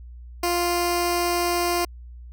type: tone with notch filter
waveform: 10% pulse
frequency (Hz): 349.2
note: F4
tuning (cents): 0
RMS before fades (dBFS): -23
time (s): 0.43-1.85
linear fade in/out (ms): 5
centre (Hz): 1600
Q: 1.3
effects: added 60 Hz sine -38 dBFS peak until 2.32 s